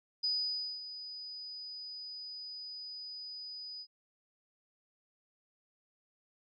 sine tone with ADSR envelope, 4970 Hz, D#8, 3 cents flat, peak -29 dBFS, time 0.23-3.87 s, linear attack 13 ms, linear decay 560 ms, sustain -13 dB, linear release 61 ms, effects none

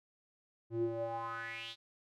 square tone with band-pass filter sweep, 114.7 Hz, A#2, 28 cents flat, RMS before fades -39 dBFS, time 0.7-1.76 s, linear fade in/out 50 ms, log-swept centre 250 to 3900 Hz, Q 5.5, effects none

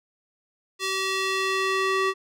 square tone with band-pass filter sweep, 382.8 Hz, G4, 41 cents flat, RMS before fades -25 dBFS, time 0.79-2.14 s, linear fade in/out 50 ms, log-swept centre 4200 to 1500 Hz, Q 0.75, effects none

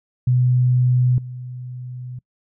sine tone with level steps, 125.2 Hz, B2, 24 cents sharp, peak -13 / -29 dBFS, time 0.27-2.19 s, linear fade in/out 5 ms, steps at 1.18 s, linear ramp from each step 2 ms, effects noise-tail reverb RT60 0.1 s tail -25 dB re dry

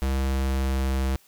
square tone with pitch glide, 66.7 to 66.28 Hz, C2 to C2, +34 to +23 cents, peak -23 dBFS, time 0.02-1.16 s, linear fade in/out 0 ms, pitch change -11 cents, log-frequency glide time 0.3-0.96 s, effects white hiss -58 dBFS RMS until 1.27 s

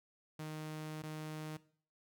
sawtooth tone with dropouts, 155 Hz, D#3, 6 cents flat, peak -38 dBFS, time 0.39-1.57 s, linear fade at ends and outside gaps 5 ms, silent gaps 1.022-1.034 s, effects noise-tail reverb RT60 0.5 s tail -18 dB re dry

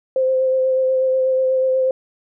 sine tone with vibrato, 521 Hz, C5, 7 cents flat, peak -14 dBFS, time 0.16-1.91 s, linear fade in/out 2 ms, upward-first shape sine, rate 8.2 Hz, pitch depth 15 cents each way, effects none

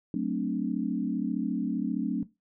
sine chord, D dominant seventh, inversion first, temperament equal with one note detuned, 185 / 220 / 261.6 / 294.9 Hz, F#3 / A3 / C4 / D4, 0 / 0 / 0 / +7 cents, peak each -32 dBFS, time 0.14-2.23 s, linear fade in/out 2 ms, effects noise-tail reverb RT60 0.2 s tail -17 dB re dry

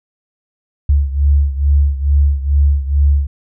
sine beating tone pair, 70.5 / 72.8 Hz, C#2 / D2, +30 / -15 cents, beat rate 2.3 Hz, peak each -11 / -15 dBFS, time 0.89-3.27 s, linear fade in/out 5 ms, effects none

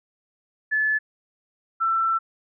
sine tone pair in turn, 1729 / 1338 Hz, A6 / E6, -31 / +25 cents, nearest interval major third, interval 444 cents, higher first, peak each -19 dBFS, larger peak neither, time 0.71-0.99 / 1.8-2.19 s, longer second, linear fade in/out 20 ms, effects none

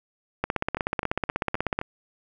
two click trains, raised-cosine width 0.5 ms, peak -15 / -9 dBFS, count 5 / 23, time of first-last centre 0.77-1.814 / 0.44-1.79 s, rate 3.83 / 16.3 Hz, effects none

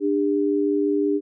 sine tone pair together, 296.5 / 402.2 Hz, D4 / G4, +17 / +44 cents, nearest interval perfect fourth, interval 527 cents, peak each -21 dBFS, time 0-1.21 s, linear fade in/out 50 ms, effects none

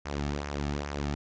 sawtooth tone with flanger, 72.1 Hz, D2, 31 cents flat, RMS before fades -33 dBFS, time 0.05-1.15 s, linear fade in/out 10 ms, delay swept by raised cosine 0.24 to 2.04 ms, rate 2.4 Hz, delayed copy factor -0.6, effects resampled to 16000 Hz

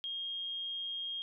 sine tone, 3239 Hz, G#7, 44 cents flat, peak -36 dBFS, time 0.04-1.22 s, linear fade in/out 0 ms, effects none

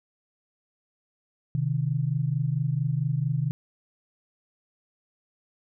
sine tone pair together, 129.2 / 153.65 Hz, C3 / D#3, -21 / -21 cents, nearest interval minor third, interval 300 cents, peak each -26 dBFS, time 1.55-3.51 s, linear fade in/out 0 ms, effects none

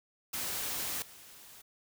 white noise with level steps, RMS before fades -36 / -53 dBFS, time 0.33-1.62 s, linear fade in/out 10 ms, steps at 1.02 s, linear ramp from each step 2 ms, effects none

